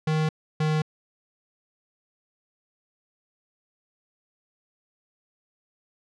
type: tone pair in turn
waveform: square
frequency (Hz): 155.9 / 154.82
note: D#3 / D#3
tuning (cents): +4 / -8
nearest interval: unison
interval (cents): 12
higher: first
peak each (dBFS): -22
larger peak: neither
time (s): 0.07-0.29 / 0.6-0.82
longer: neither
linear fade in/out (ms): 5
effects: low-pass 5000 Hz 12 dB/octave